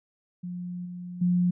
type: tone with level steps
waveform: sine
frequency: 177.9 Hz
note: F3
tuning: 32 cents sharp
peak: -32 / -35 / -20 dBFS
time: 0.43-1.51 s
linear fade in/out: 10 ms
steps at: 0.85 / 1.21 s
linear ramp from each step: 10 ms
effects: none